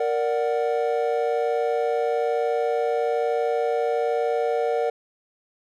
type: chord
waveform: triangle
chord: Bb augmented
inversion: none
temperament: equal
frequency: 466.2 / 587.3 / 740 Hz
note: Bb4 / D5 / F#5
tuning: 0 / 0 / 0 cents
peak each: -21 / -25 / -25 dBFS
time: 0-4.9 s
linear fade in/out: 5 ms
effects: none